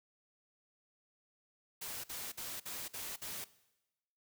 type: noise bursts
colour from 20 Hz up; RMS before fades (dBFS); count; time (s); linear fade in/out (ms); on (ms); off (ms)
white; -43; 6; 1.81-3.445; 10; 230; 51
effects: noise-tail reverb RT60 1.0 s tail -19 dB re dry